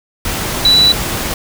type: tone in noise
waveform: sine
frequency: 3951 Hz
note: B7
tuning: in tune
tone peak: -6 dBFS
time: 0.65-0.92 s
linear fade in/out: 2 ms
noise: pink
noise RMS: -19 dBFS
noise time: 0.25-1.34 s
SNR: +10 dB
effects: none